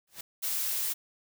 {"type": "noise with exponential growth", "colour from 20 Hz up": "white", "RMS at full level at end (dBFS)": -36, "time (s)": [0.07, 0.21], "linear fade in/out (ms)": 5, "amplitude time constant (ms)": 29}
{"type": "noise", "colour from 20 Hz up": "blue", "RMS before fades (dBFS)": -31, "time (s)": [0.42, 0.94], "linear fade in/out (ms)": 20}
{"effects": []}